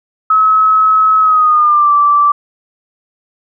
sine tone with pitch glide, 1286 to 1165.7 Hz, E6 to D6, -43 to -13 cents, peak -6 dBFS, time 0.3-2.32 s, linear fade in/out 5 ms, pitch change -170 cents, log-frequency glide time 1.2-1.93 s, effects none

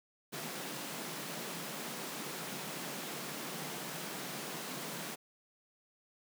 pink high-pass noise, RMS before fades -42 dBFS, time 0.32-5.16 s, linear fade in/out 20 ms, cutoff 140 Hz, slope 96 dB/octave, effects none

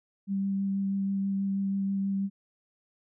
sine tone with vibrato, 196 Hz, G3, in tune, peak -26 dBFS, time 0.27-2.3 s, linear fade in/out 50 ms, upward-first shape sine, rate 6.2 Hz, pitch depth 10 cents each way, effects none

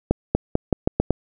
accelerating click train, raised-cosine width 2 ms, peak -3 dBFS, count 7, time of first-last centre 0.11-1.107 s, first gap 240 ms, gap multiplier 0.85, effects none

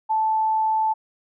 sine tone, 876 Hz, A5, 8 cents flat, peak -18 dBFS, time 0.09-0.94 s, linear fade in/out 20 ms, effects none

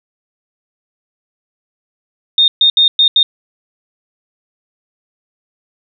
sine tone bursts at uneven times, 3671 Hz, A#7, 27 cents flat, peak -6 dBFS, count 5, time 2.38-2.48 / 2.61-2.7 / 2.77-2.88 / 2.99-3.08 / 3.16-3.23 s, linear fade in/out 2 ms, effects none

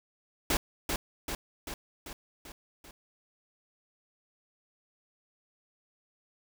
pink noise with echo, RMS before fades -27 dBFS, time 0.5-0.57 s, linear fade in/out 2 ms, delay 390 ms, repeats 6, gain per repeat -4 dB, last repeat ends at 2.91 s, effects none

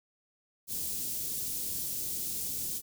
white band-stop noise, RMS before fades -35 dBFS, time 0.67-2.82 s, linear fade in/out 50 ms, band 300 to 5900 Hz, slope 12 dB/octave, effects none

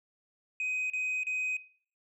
sine tone bursts, 2512 Hz, D#7, 16 cents sharp, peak -28 dBFS, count 3, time 0.6-1.568 s, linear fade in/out 2 ms, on 300 ms, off 34 ms, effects noise-tail reverb RT60 0.5 s tail -20 dB re dry + tanh soft clip ceiling -28 dBFS

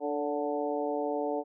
harmonic tone with a mistuned harmonic, 147 Hz, D3, 2 cents sharp, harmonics 2 / 3 / 4 / 5 / 6, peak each -35 / -33 / -34 / -36 / -39 dBFS, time 0-1.44 s, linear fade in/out 50 ms, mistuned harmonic 4, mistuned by -34 cents, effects none

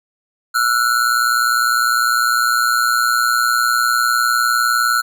square ring-modulated tone, 1400 Hz, F6, 4 cents sharp, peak -11 dBFS, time 0.54-5.02 s, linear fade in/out 20 ms, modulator 59.9 Hz, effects none

